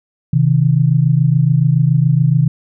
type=tone pair together; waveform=sine; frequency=130.81 / 157.89 Hz; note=C3 / D#3; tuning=0 / +26 cents; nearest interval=minor third; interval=326 cents; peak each=-12 dBFS; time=0.33-2.48 s; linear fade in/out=5 ms; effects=none